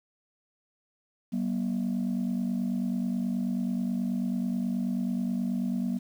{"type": "tone pair together", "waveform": "sine", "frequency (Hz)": [189.7, 239], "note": ["F#3", "A#3"], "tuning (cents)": [43, 43], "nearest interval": "major third", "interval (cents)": 400, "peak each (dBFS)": [-28, -27], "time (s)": [1.32, 5.99], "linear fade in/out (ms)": 20, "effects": ["tanh soft clip ceiling -23 dBFS", "9-bit"]}